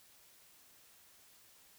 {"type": "silence", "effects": ["white hiss -63 dBFS RMS until 1.78 s"]}